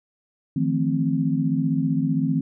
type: chord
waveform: sine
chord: F dominant seventh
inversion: third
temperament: equal with one note detuned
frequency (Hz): 155.56 / 171.02 / 220 / 261.6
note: Eb3 / F3 / A3 / C4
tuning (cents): 0 / -36 / 0 / 0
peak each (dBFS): -24 / -26 / -28 / -23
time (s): 0.56-2.41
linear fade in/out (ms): 5
effects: none